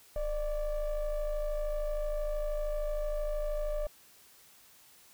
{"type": "ring-modulated tone", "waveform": "triangle", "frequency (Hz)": 286.5, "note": "D4", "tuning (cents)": -43, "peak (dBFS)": -25, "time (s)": [0.16, 3.87], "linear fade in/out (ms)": 2, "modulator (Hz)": 313, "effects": ["white hiss -59 dBFS RMS until 5.13 s"]}